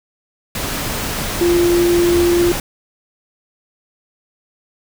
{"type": "tone in noise", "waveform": "sine", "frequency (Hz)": 347, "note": "F4", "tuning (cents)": -11, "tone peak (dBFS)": -11, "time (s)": [1.41, 2.52], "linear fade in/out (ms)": 2, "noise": "pink", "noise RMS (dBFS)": -22, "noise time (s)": [0.55, 2.6], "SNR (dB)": 8, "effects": []}